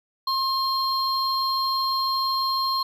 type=tone pair together; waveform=triangle; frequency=1067 / 4204 Hz; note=C6 / C8; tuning=+34 / +7 cents; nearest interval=2 octaves; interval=2373 cents; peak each=-22 / -24 dBFS; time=0.27-2.83 s; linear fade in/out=5 ms; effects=none